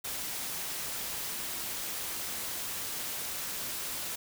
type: noise with amplitude modulation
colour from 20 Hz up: white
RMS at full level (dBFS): -35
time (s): 0.04-4.16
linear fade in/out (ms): 10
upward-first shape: sine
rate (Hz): 230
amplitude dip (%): 35
effects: none